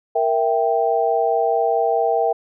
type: chord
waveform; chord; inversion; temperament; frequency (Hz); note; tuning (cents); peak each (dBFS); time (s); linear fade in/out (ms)
sine; E diminished; second; equal; 466.2 / 659.3 / 784; Bb4 / E5 / G5; 0 / 0 / 0; -20; 0.15-2.33; 10
effects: none